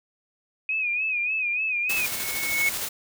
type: tone with vibrato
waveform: sine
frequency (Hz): 2500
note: D#7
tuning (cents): +8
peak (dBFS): -23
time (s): 0.69-2.06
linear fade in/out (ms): 2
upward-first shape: sine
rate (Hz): 3.4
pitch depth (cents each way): 83
type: tone with exponential growth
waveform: triangle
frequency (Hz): 2201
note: C#7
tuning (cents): -13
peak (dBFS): -17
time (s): 1.67-2.69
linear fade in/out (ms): 2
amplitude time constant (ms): 220
type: noise with tremolo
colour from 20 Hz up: white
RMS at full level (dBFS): -29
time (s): 1.89-2.89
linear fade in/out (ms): 10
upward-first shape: square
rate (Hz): 13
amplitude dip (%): 25
effects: none